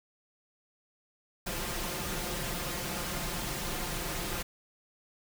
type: noise with comb filter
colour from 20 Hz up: pink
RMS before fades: -35 dBFS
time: 1.46-4.43 s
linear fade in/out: 10 ms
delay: 5.7 ms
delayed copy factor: +0.6
effects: none